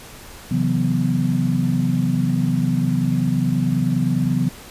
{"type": "tone cluster", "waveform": "sine", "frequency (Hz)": [132.8, 162.3, 182.5, 247.9], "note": ["C3", "E3", "F#3", "B3"], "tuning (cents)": [26, -27, -24, 7], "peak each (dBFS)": -22, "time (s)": [0.51, 4.49], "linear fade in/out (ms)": 5, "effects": ["pink hiss -40 dBFS RMS until 4.7 s", "resampled to 32000 Hz"]}